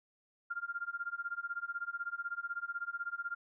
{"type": "tone with tremolo", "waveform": "sine", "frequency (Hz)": 1396.9, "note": "F6", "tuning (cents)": 0, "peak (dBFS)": -33, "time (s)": [0.5, 3.35], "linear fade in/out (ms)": 10, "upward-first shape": "sine", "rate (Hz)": 16, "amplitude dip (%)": 95, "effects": []}